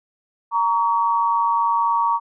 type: tone pair together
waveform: sine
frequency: 932.3 / 1130.9 Hz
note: A#5 / C#6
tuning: 0 / +34 cents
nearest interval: minor third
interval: 334 cents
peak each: -18 / -20 dBFS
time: 0.51-2.2 s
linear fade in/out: 50 ms
effects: none